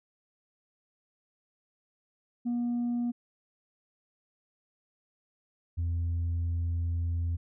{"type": "tone pair in turn", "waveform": "sine", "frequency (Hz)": [240, 84.85], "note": ["B3", "F2"], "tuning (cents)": [-49, -49], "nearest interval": "octave + tritone", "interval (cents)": 1800, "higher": "first", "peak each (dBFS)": -25, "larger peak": "neither", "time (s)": [[2.45, 3.12], [5.77, 7.37]], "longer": "second", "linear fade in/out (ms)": 20, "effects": ["tanh soft clip ceiling -26 dBFS"]}